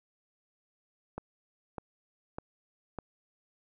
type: click train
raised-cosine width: 1 ms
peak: -23 dBFS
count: 4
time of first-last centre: 1.18-2.987 s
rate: 1.66 Hz
effects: none